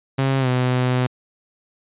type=tone with pitch glide; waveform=sawtooth; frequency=134.6 to 126.31 Hz; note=C3 to B2; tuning=+49 to +39 cents; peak=-13 dBFS; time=0.18-1.07 s; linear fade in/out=10 ms; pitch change=-110 cents; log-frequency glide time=0.39-0.48 s; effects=resampled to 8000 Hz